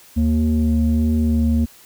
sine tone pair together, 76.7 / 231.6 Hz, D#2 / A#3, -24 / -11 cents, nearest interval octave + perfect fifth, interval 1913 cents, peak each -15 dBFS, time 0.16-1.66 s, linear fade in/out 20 ms, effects tanh soft clip ceiling -11 dBFS + white hiss -47 dBFS RMS until 1.85 s

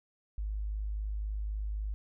sine tone, 51.91 Hz, G#1, in tune, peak -32 dBFS, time 0.38-1.94 s, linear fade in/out 0 ms, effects none

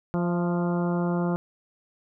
harmonic tone with a mistuned harmonic, 174.61 Hz, F3, in tune, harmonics 1 / 2 / 3 / 4 / 5 / 6 / 7 / 8, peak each -24 / -30 / -34 / -36 / -38 / -40 / -41 / -42 dBFS, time 0.14-1.36 s, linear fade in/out 0 ms, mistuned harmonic 4, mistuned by -29 cents, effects none

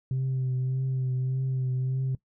sine tone with vibrato, 130 Hz, C3, 11 cents flat, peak -23 dBFS, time 0.11-2.15 s, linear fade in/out 2 ms, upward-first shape triangle, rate 1.7 Hz, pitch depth 33 cents each way, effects noise-tail reverb RT60 0.1 s tail -21 dB re dry + tanh soft clip ceiling -23 dBFS

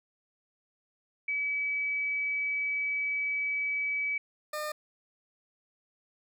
sine / 20% pulse tone pair in turn, 2287 / 605.7 Hz, D7 / D#5, -47 / -47 cents, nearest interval octave + major seventh, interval 2300 cents, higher first, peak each -28 dBFS, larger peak neither, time 1.28-4.18 / 4.53-4.72 s, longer first, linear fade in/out 5 ms, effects none

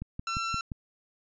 click train, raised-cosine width 5 ms, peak -23 dBFS, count 5, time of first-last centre 0.02-0.718 s, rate 5.73 Hz
sawtooth tone, 1349 Hz, E6, 40 cents sharp, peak -26 dBFS, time 0.27-0.61 s, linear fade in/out 2 ms
effects resampled to 16000 Hz

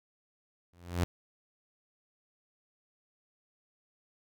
sawtooth tone with exponential growth, 87.31 Hz, F2, in tune, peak -20 dBFS, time 0.73-1.04 s, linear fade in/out 0 ms, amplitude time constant 67 ms, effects none

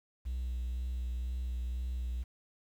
triangle tone with vibrato, 61.74 Hz, B1, in tune, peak -30 dBFS, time 0.25-2.24 s, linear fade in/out 20 ms, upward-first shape sine, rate 2 Hz, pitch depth 25 cents each way, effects tanh soft clip ceiling -29 dBFS + 10-bit

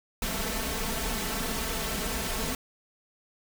pink noise with comb filter, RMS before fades -31 dBFS, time 0.22-2.55 s, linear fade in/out 2 ms, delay 4.5 ms, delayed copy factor +0.75, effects none

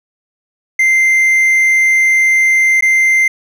triangle tone with dropouts, 2086 Hz, C7, 6 cents flat, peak -6 dBFS, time 0.79-3.28 s, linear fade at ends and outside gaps 5 ms, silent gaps 2.809-2.823 s, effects none

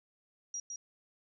sine tone with echo, 5730 Hz, F8, 44 cents sharp, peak -36 dBFS, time 0.54-0.6 s, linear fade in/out 2 ms, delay 160 ms, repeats 1, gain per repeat -3 dB, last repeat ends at 0.76 s, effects none

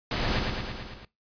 pink noise with echo, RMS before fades -28 dBFS, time 0.11-0.39 s, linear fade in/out 2 ms, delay 110 ms, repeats 6, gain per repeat -3 dB, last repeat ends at 1.05 s, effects noise-tail reverb RT60 0.2 s tail -20 dB re dry + resampled to 11025 Hz

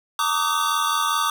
square tone cluster, 913 / 1160 / 1245 / 1523 / 3442 Hz, A#5 / D6 / D#6 / F#6 / A7, -36 / -22 / +1 / +50 / -39 cents, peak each -29 / -24 / -25 / -32 / -32 dBFS, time 0.19-1.3 s, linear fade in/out 2 ms, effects none

